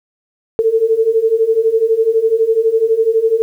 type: beating tone pair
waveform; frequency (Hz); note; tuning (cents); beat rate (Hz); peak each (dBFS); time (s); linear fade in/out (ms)
sine; 440.6 / 452.6; A4 / A4; +2 / +49; 12; -15 / -12; 0.59-3.42; 0
effects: 8-bit